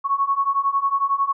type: beating tone pair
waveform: sine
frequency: 1100 / 1111 Hz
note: C#6 / C#6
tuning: -14 / +4 cents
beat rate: 11 Hz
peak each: -22 / -20 dBFS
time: 0.04-1.33 s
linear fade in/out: 20 ms
effects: none